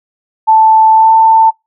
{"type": "tone with pitch glide", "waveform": "sine", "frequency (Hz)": [880, 891.3], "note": ["A5", "A5"], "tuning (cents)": [0, 22], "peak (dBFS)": -3, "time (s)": [0.47, 1.51], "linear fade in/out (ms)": 20, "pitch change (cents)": 22, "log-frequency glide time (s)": [0.92, 1.12], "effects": ["noise-tail reverb RT60 0.2 s tail -24 dB re dry"]}